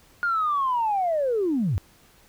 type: linear sweep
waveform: sine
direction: down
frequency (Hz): 1431 to 76.5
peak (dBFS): -20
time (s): 0.23-1.78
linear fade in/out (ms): 0
effects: tanh soft clip ceiling -16 dBFS + pink hiss -56 dBFS RMS until 2.28 s